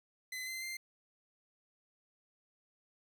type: tone with pitch steps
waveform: sawtooth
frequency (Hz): 2030 / 2067 / 2091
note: B6 / C7 / C7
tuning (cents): +47 / -22 / -2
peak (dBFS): -36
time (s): 0.32-0.77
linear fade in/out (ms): 5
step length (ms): 150
effects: none